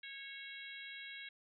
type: harmonic tone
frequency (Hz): 549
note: C#5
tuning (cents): -17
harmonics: 3 / 4 / 5 / 6 / 7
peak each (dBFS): -52 / -50 / -56 / -54 / -54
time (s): 0.03-1.29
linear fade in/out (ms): 5
effects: none